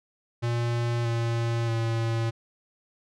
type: tone with pitch steps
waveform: square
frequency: 118.5 / 116.46 / 114.46 Hz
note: A#2 / A#2 / A#2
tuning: +29 / -1 / -31 cents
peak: -25 dBFS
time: 0.42-2.31 s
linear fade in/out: 20 ms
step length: 630 ms
effects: low-pass 6000 Hz 12 dB/octave